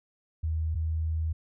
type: tone pair in turn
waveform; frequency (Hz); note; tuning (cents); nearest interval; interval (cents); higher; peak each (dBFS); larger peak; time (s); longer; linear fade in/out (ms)
sine; 79.6 / 79.92; D#2 / D#2; +40 / +47; unison; 7; second; -26; neither; 0.43-0.75 / 0.75-1.33; second; 10
effects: none